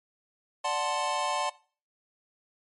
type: chord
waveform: square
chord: D dominant seventh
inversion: none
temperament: equal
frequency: 587.3 / 740 / 880 / 1046.5 Hz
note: D5 / F#5 / A5 / C6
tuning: 0 / 0 / 0 / 0 cents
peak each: -35 / -34 / -33 / -32 dBFS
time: 0.64-1.5 s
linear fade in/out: 10 ms
effects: noise-tail reverb RT60 0.4 s tail -20 dB re dry + MP3 48 kbps